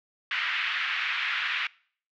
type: band-pass noise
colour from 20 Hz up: white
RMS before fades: -29 dBFS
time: 0.31-1.67 s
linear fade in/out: 2 ms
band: 1400 to 2800 Hz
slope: 24 dB/octave
effects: noise-tail reverb RT60 0.5 s tail -23 dB re dry + low-pass 5000 Hz 12 dB/octave